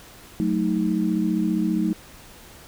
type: chord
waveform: sine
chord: D# diminished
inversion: first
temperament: equal with one note detuned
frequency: 185 / 220 / 314.7 Hz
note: F#3 / A3 / D#4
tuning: 0 / 0 / +20 cents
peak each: -24 dBFS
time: 0.4-1.93 s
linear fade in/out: 0 ms
effects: pink hiss -46 dBFS RMS until 2.67 s